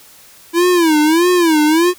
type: tone with vibrato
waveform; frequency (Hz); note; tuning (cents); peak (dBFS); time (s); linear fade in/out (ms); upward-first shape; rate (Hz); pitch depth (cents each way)
square; 329.6; E4; 0; -10; 0.53-1.94; 50; sine; 1.6; 160
effects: white hiss -43 dBFS RMS until 1.98 s